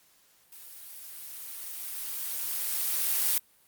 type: noise with level ramp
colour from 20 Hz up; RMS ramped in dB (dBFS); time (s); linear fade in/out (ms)
blue; -48 to -25; 0.52-3.38; 2
effects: white hiss -63 dBFS RMS until 3.67 s + Opus 48 kbps